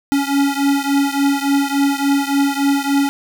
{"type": "beating tone pair", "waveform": "square", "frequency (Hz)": [278.3, 281.8], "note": ["C#4", "C#4"], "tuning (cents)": [7, 29], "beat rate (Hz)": 3.5, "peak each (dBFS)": [-17, -19], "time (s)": [0.12, 3.09], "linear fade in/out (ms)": 0, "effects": []}